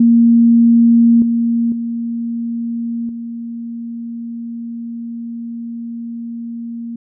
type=tone with level steps; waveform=sine; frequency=233.1 Hz; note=A#3; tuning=in tune; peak=-6 / -12 / -18 / -23 dBFS; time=0-6.96 s; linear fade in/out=5 ms; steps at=1.22 / 1.72 / 3.09 s; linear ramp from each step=2 ms; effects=none